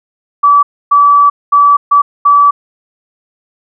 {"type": "tone bursts at uneven times", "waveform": "sine", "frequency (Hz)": 1151, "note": "D6", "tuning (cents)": -35, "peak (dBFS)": -3, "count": 5, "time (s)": [[0.43, 0.63], [0.91, 1.3], [1.52, 1.77], [1.91, 2.02], [2.25, 2.51]], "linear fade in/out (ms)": 10, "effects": []}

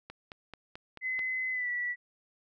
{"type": "click train", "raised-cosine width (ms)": 0.3, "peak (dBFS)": -27, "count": 6, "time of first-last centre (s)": [0.1, 1.192], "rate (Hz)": 4.58}
{"type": "tone with pitch glide", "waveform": "sine", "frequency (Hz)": [2035, 1953.2], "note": ["C7", "B6"], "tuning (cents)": [-49, -20], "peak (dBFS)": -30, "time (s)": [1.01, 1.96], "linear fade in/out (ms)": 50, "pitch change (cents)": -71, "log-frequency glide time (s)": [1.51, 1.69]}
{"effects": []}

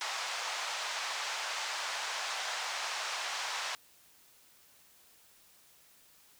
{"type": "band-pass noise", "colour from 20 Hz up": "pink", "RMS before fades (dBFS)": -37, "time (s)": [0.01, 3.75], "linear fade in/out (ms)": 0, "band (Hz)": [750, 6900], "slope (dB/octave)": 24, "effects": ["white hiss -62 dBFS RMS until 6.39 s"]}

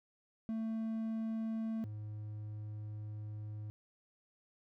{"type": "tone pair in turn", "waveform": "triangle", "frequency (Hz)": [222.9, 106.11], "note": ["A3", "G#2"], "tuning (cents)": [23, 38], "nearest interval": "octave + minor second", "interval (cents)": 1285, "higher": "first", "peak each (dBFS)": [-33, -39], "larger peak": "first", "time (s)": [[0.49, 1.84], [1.84, 3.7]], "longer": "second", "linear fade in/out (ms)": 0, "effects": []}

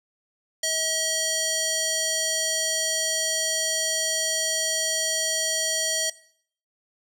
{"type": "tone with band-pass filter", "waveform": "square", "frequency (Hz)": 640, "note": "D#5", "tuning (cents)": 49, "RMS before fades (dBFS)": -25, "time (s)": [0.63, 6.1], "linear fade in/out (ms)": 5, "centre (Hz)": 6200, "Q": 1.4, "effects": ["noise-tail reverb RT60 0.6 s tail -19 dB re dry"]}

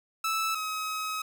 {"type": "tone pair in turn", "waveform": "sawtooth", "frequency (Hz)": [1312, 1273.2], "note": ["E6", "D#6"], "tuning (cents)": [-9, 39], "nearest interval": "minor second", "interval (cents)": 52, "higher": "first", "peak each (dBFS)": [-23, -27], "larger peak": "first", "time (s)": [[0.24, 0.55], [0.55, 1.22]], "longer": "second", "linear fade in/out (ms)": 5, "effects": []}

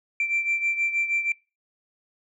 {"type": "beating tone pair", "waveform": "sine", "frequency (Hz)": [2348, 2354.3], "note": ["D7", "D7"], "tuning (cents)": [-1, 4], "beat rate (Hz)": 6.3, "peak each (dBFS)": [-23, -28], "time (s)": [0.2, 1.32], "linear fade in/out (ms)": 2, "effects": ["noise-tail reverb RT60 0.3 s tail -25 dB re dry", "tanh soft clip ceiling -17 dBFS"]}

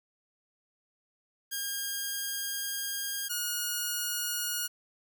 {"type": "tone pair in turn", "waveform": "5% pulse", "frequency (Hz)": [1618, 1441.5], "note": ["G#6", "F#6"], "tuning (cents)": [-46, -46], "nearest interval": "major second", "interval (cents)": 200, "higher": "first", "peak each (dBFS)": [-21, -19], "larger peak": "second", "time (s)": [[1.51, 3.29], [3.29, 4.68]], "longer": "first", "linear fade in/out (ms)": 20, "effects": []}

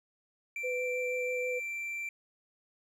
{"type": "tone", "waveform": "triangle", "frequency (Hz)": 2349, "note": "D7", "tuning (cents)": 0, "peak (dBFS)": -33, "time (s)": [0.56, 2.09], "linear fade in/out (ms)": 2}
{"type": "tone with vibrato", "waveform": "sine", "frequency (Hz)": 500, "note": "B4", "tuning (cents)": 21, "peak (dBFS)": -32, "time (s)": [0.63, 1.6], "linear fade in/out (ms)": 20, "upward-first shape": "sine", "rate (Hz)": 6.2, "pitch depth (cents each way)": 12}
{"effects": []}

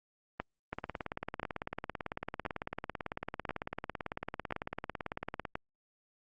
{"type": "two click trains", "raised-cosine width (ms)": 0.5, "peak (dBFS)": [-19, -21], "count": [6, 86], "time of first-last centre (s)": [[0.4, 5.555], [0.73, 5.452]], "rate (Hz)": [0.97, 18], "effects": ["Opus 24 kbps"]}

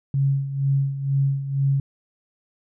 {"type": "tone with tremolo", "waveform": "sine", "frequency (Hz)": 137.8, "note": "C#3", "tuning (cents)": -10, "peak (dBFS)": -16, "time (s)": [0.14, 1.8], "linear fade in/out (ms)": 2, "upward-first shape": "sine", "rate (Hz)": 2.1, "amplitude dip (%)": 70, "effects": []}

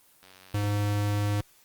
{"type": "click train", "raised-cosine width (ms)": 0.2, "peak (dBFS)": -33, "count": 45, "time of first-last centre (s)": [0.23, 0.7], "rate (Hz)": 93.7}
{"type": "tone", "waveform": "square", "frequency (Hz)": 103, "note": "G#2", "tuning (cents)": -14, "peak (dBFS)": -25, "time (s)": [0.54, 1.41], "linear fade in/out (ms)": 5}
{"effects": ["white hiss -60 dBFS RMS until 1.64 s", "Opus 24 kbps"]}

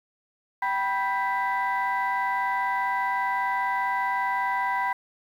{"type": "tone cluster", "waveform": "sine", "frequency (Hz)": [775, 980, 1576, 1987], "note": ["G5", "B5", "G6", "B6"], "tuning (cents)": [-20, -14, 9, 10], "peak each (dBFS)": [-29, -25, -33, -30], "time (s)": [0.62, 4.93], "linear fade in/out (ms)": 5, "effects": ["tanh soft clip ceiling -16 dBFS", "9-bit"]}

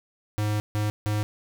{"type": "tone bursts at uneven times", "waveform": "square", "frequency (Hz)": 105.4, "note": "G#2", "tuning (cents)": 26, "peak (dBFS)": -24, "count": 3, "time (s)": [[0.38, 0.6], [0.75, 0.9], [1.06, 1.23]], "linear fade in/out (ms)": 0, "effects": []}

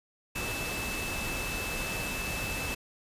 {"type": "tone in noise", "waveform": "sine", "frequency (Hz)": 2625, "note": "E7", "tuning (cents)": -8, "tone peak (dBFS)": -36, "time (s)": [0.35, 2.75], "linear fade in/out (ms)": 10, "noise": "pink", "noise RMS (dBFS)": -35, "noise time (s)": [0.35, 2.75], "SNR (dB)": -4, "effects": ["resampled to 32000 Hz"]}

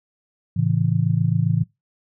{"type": "chord", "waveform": "sine", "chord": "A major", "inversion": "none", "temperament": "just", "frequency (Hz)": [110, 137.5, 165], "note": ["A2", "C#3", "E3"], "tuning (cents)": [0, -14, 2], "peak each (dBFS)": -21, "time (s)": [0.56, 1.64], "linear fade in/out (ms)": 10, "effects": ["noise-tail reverb RT60 0.2 s tail -23 dB re dry"]}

